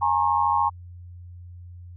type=tone cluster; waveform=sine; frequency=833 / 927 / 1083 Hz; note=G#5 / A#5 / C#6; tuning=+5 / -10 / -41 cents; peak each=-23 dBFS; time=0.01-0.7 s; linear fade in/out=20 ms; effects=added 88 Hz sine -39 dBFS peak until 1.96 s